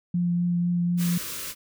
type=tone with vibrato; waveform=sine; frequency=174.61 Hz; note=F3; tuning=in tune; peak=-21 dBFS; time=0.14-1.18 s; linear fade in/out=5 ms; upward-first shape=triangle; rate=4 Hz; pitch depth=13 cents each way
type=band-stop noise; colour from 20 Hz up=white; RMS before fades=-34 dBFS; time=0.97-1.55 s; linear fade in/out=50 ms; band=610 to 970 Hz; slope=96 dB/octave
effects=none